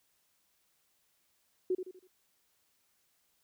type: tone with echo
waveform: sine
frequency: 369 Hz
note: F#4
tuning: 5 cents flat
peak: -27 dBFS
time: 1.7-1.75 s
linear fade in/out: 5 ms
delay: 81 ms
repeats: 4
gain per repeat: -8 dB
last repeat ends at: 2.074 s
effects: white hiss -74 dBFS RMS until 3.43 s